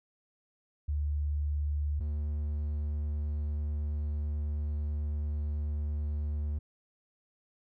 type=tone pair in turn; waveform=sine / triangle; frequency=73.6 / 74.24 Hz; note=D2 / D2; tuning=+4 / +19 cents; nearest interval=unison; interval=15 cents; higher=second; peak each=-28 dBFS; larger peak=neither; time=0.88-2 / 2-6.59 s; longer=second; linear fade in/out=10 ms; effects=none